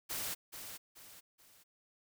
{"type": "noise with echo", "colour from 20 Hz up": "white", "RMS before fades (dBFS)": -39, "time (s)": [0.09, 0.35], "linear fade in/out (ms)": 20, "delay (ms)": 430, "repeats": 3, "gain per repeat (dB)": -8, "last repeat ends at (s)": 1.64, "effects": []}